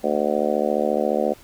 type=harmonic tone; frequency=74.4 Hz; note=D2; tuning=23 cents sharp; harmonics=3 / 4 / 5 / 6 / 7 / 8 / 9 / 10; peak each=-27 / -30 / -27 / -28 / -24 / -25 / -30 / -29 dBFS; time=0.03-1.34 s; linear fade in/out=20 ms; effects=pink hiss -49 dBFS RMS until 1.43 s